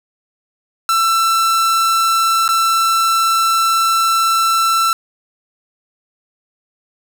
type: tone with dropouts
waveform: 45% pulse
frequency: 1337 Hz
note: E6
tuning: 24 cents sharp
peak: -12 dBFS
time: 0.89-4.93 s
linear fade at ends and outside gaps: 1 ms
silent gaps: 2.479-2.489 s
effects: none